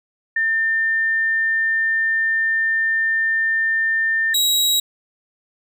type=tone pair in turn; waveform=sine / sawtooth; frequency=1800 / 3845 Hz; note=A6 / B7; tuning=+39 / -47 cents; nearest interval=octave + minor second; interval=1314 cents; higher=second; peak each=-16 / -12 dBFS; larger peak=second; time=0.36-4.34 / 4.34-4.8 s; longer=first; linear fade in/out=5 ms; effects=none